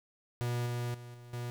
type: tone with level steps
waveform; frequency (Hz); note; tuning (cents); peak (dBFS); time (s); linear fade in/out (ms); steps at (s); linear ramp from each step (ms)
45% pulse; 120.8; B2; -38; -31 / -33 / -45 / -49 / -36; 0.41-1.5; 0; 0.66 / 0.94 / 1.14 / 1.33; 5
effects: 11-bit